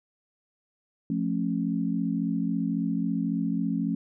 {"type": "chord", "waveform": "sine", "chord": "F augmented", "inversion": "none", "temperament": "just", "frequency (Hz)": [174.61, 218.3, 272.8], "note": ["F3", "A3", "C#4"], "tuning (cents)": [0, -13, -28], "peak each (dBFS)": -29, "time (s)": [1.1, 3.95], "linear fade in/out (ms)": 2, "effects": []}